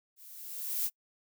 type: noise with level ramp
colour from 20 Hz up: violet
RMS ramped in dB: -54 to -29 dBFS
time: 0.16-0.9 s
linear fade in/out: 50 ms
effects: noise-tail reverb RT60 0.1 s tail -26 dB re dry

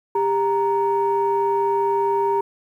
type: tone pair together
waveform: sine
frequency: 398.1 / 932.3 Hz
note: G4 / A#5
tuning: +27 / 0 cents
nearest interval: octave + minor third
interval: 1473 cents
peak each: -19 dBFS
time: 0.15-2.41 s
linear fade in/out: 5 ms
effects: tanh soft clip ceiling -11 dBFS + 9-bit

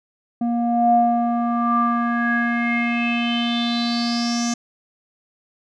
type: tone with low-pass filter sweep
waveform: square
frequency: 236.4 Hz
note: A#3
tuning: 24 cents sharp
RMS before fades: -20 dBFS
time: 0.41-4.54 s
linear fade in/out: 5 ms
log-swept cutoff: 520 to 6300 Hz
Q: 7.9
effects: none

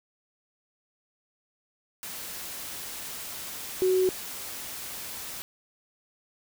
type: tone in noise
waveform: sine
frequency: 372.1 Hz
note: F#4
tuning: 10 cents sharp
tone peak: -20 dBFS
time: 3.82-4.09 s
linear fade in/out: 0 ms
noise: white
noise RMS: -38 dBFS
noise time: 2.03-5.42 s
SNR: +15 dB
effects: none

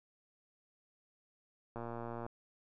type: click train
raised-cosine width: 1 ms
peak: -29 dBFS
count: 60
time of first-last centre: 1.76-2.264 s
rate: 117 Hz
effects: none

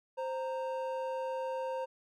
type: tone pair together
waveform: triangle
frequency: 523.3 / 927 Hz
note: C5 / A#5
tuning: 0 / -10 cents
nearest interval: minor seventh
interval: 990 cents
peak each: -33 / -37 dBFS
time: 0.17-1.86 s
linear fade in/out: 20 ms
effects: none

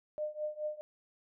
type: tone with tremolo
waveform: sine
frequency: 606 Hz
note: D#5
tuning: 46 cents flat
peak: -31 dBFS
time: 0.18-0.81 s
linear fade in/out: 0 ms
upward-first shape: triangle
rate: 4.7 Hz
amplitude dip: 95%
effects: none

